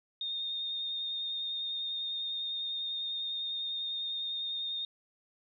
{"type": "tone with vibrato", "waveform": "sine", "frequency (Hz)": 3671, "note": "A#7", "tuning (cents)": -27, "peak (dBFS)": -33, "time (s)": [0.21, 4.85], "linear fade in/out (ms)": 2, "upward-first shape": "sine", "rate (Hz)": 10, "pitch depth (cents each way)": 15, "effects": []}